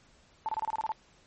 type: tone bursts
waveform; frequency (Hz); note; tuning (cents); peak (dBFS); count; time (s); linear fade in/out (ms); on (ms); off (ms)
sine; 880; A5; 0; -28; 9; 0.46-0.919; 0; 27; 27
effects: pink hiss -62 dBFS RMS until 1.26 s + MP3 32 kbps